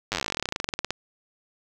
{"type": "slowing click train", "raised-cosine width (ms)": 0.2, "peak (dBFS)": -9, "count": 30, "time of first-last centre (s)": [0.12, 0.906], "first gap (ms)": 9, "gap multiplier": 1.07, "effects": []}